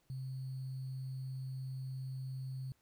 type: tone with sample-and-hold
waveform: sine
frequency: 131.5 Hz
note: C3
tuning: 9 cents sharp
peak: -39 dBFS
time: 0.1-2.72 s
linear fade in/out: 0 ms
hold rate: 4410 Hz
effects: pink hiss -75 dBFS RMS until 2.81 s